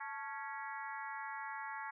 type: harmonic tone with a mistuned harmonic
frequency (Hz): 277.2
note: C#4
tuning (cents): 0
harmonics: 3 / 4 / 5 / 6 / 7 / 8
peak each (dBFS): -45 / -48 / -50 / -48 / -50 / -55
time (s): 0-1.91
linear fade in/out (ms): 10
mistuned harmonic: 3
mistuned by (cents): +89
effects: none